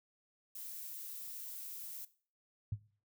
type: noise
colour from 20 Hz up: violet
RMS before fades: -46 dBFS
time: 0.55-2.05 s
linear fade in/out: 5 ms
type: tone with exponential decay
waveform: sine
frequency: 104.8 Hz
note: G#2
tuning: 16 cents sharp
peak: -31 dBFS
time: 2.72-2.81 s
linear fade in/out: 5 ms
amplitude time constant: 19 ms
effects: noise-tail reverb RT60 0.4 s tail -17 dB re dry